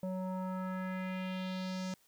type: tone with low-pass filter sweep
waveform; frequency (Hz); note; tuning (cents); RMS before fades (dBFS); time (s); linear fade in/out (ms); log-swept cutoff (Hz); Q
square; 186.1; F#3; +10; -38; 0.03-1.94; 2; 640 to 6400; 2.3
effects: white hiss -69 dBFS RMS until 2.07 s